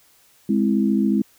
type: chord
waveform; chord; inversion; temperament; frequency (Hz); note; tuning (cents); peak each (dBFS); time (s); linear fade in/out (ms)
sine; Ab augmented; none; equal; 207.7 / 261.6 / 329.6; Ab3 / C4 / E4; 0 / 0 / 0; -18 / -22 / -23; 0.49-1.22; 5
effects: white hiss -56 dBFS RMS until 1.38 s